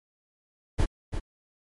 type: noise with echo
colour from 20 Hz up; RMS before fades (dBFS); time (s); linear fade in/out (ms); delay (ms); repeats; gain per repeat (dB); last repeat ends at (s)
brown; -21; 0.78-0.86; 20; 340; 1; -8; 1.2
effects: MP3 48 kbps